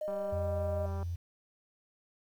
sine tone, 613 Hz, D#5, 26 cents flat, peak -33 dBFS, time 0.01-0.86 s, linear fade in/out 5 ms
click train, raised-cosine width 1 ms, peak -31 dBFS, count 187, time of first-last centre 0.08-1.029 s, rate 196 Hz
sine tone with pitch glide, 87.31 to 86.36 Hz, F2 to F2, 0 to -19 cents, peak -33 dBFS, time 0.32-1.16 s, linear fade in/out 10 ms, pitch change -19 cents, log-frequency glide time 0.45-0.66 s
effects 10-bit

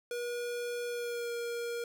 square tone with pitch glide, 481.2 to 472.1 Hz, B4 to A#4, -45 to +22 cents, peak -35 dBFS, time 0.11-1.84 s, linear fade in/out 2 ms, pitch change -33 cents, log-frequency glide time 0.87-1.33 s, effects none

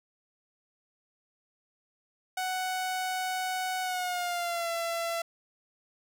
sawtooth tone with pitch glide, 743 to 673.5 Hz, F#5 to E5, +7 to +37 cents, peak -26 dBFS, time 2.37-5.22 s, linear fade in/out 5 ms, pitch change -170 cents, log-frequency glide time 3.82-4.7 s, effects none

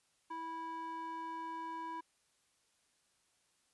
square tone with band-pass filter, 327.6 Hz, E4, 11 cents flat, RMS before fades -43 dBFS, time 0.3-2.01 s, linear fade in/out 10 ms, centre 1000 Hz, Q 2.7, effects white hiss -75 dBFS RMS until 3.73 s + resampled to 24000 Hz

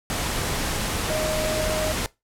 sine tone in noise, 622.3 Hz, D#5, in tune, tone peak -25 dBFS, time 1.1-1.92 s, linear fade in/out 0 ms, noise pink, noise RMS -26 dBFS, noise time 0.1-2.06 s, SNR -2 dB, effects noise-tail reverb RT60 0.2 s tail -20 dB re dry + low-pass 12000 Hz 12 dB/octave

